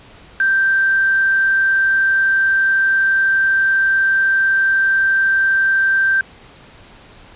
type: tone with quantisation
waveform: sine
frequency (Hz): 1568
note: G6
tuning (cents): 0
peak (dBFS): -12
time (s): 0.4-6.21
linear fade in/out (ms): 2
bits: 4
effects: pink hiss -43 dBFS RMS until 7.35 s + resampled to 8000 Hz